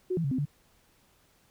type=tone with pitch steps; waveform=sine; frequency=367.5 / 165.9 / 138 / 259.2 / 145.1 Hz; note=F#4 / E3 / C#3 / C4 / D3; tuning=-12 / +11 / -7 / -16 / -21 cents; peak=-26 dBFS; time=0.1-0.455 s; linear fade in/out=10 ms; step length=71 ms; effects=pink hiss -65 dBFS RMS until 1.5 s